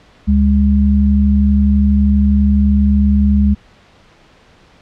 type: tone pair together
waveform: sine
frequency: 72.27 / 204.4 Hz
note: D2 / G#3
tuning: -27 / -27 cents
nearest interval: octave + tritone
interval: 1800 cents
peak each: -11 dBFS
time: 0.27-3.55 s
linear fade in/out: 20 ms
effects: pink hiss -47 dBFS RMS until 4.81 s + low-pass 4000 Hz 12 dB/octave